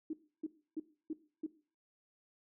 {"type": "tone bursts", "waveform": "sine", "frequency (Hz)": 313.8, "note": "D#4", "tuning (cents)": 15, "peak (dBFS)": -35, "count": 5, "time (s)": [0.1, 1.465], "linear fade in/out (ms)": 5, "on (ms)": 33, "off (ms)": 300, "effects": ["noise-tail reverb RT60 0.4 s tail -17 dB re dry"]}